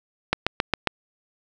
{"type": "click train", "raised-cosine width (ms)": 0.3, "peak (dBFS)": -3, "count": 5, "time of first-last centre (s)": [0.33, 0.873], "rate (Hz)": 7.37, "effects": []}